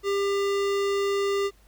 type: tone with notch filter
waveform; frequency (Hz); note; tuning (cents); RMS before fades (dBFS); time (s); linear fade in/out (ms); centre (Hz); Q
square; 398.9; G4; +30; -25; 0.03-1.51; 50; 12000; 0.55
effects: added 50 Hz sine -55 dBFS peak until 1.67 s + pink hiss -61 dBFS RMS until 1.67 s